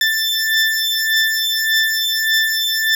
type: beating tone pair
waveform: 20% pulse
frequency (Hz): 1770 / 1771.7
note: A6 / A6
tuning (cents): +10 / +11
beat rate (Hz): 1.7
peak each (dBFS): -13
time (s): 0.01-2.95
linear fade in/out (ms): 2
effects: none